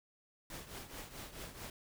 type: noise with tremolo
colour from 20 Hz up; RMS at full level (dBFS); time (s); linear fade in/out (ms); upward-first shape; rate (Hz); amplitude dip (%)
pink; -45; 0.5-1.7; 2; triangle; 4.6; 75
effects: none